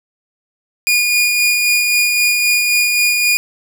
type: tone with tremolo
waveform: sawtooth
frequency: 2439 Hz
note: D#7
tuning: 35 cents flat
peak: -7 dBFS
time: 0.87-3.37 s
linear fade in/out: 0 ms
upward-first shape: sine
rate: 3.8 Hz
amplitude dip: 30%
effects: none